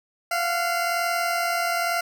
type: tone pair together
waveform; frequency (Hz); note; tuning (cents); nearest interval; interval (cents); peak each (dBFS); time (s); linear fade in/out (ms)
20% pulse; 689 / 730; F5 / F#5; -24 / -24; minor second; 100; -18 / -26; 0.31-2.01; 5
effects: none